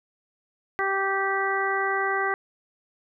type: harmonic tone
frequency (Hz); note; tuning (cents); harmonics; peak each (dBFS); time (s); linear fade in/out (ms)
390; G4; -9; 1 / 2 / 3 / 4 / 5; -29 / -29 / -29 / -29 / -29; 0.79-2.34; 0
effects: none